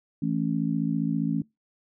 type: chord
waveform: sine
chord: A major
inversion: second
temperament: just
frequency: 165 / 220 / 275 Hz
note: E3 / A3 / C#4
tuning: +2 / 0 / -14 cents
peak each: -28 dBFS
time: 0.22-1.42 s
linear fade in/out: 5 ms
effects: noise-tail reverb RT60 0.2 s tail -24 dB re dry